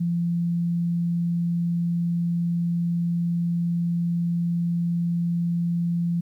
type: tone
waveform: sine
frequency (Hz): 171.2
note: F3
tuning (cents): -34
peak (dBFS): -21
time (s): 0-6.21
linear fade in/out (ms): 10
effects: 10-bit